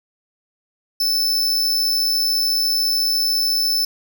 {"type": "tone with amplitude modulation", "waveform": "45% pulse", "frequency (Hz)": 5274, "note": "E8", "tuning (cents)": 0, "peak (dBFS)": -15, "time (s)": [1, 3.85], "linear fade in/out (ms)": 5, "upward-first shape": "sine", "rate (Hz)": 114, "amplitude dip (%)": 35, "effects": []}